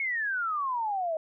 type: exponential sweep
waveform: sine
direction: down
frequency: 2217 to 621 Hz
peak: -27 dBFS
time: 0-1.17 s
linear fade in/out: 2 ms
effects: none